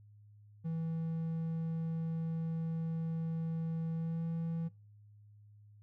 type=tone with pitch glide; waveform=triangle; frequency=163.2 to 165.19 Hz; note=E3 to E3; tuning=-17 to +4 cents; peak=-32 dBFS; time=0.64-4.69 s; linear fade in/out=20 ms; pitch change=+21 cents; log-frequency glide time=3.94-4.23 s; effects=noise-tail reverb RT60 0.4 s tail -24 dB re dry + added 104 Hz sine -56 dBFS peak until 5.82 s